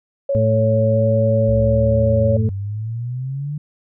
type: tone with pitch glide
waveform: sine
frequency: 555 to 559.2 Hz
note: C#5 to C#5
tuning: +2 to +15 cents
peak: -16 dBFS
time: 0.29-2.37 s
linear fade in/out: 5 ms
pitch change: +13 cents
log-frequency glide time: 0.92-0.98 s
type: harmonic tone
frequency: 110 Hz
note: A2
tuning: in tune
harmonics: 1 / 2 / 4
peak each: -16 / -22 / -28 dBFS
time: 0.35-2.49 s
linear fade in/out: 0 ms
type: exponential sweep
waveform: sine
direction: up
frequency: 61.74 to 150.7 Hz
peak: -22 dBFS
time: 1.48-3.58 s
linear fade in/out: 5 ms
effects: none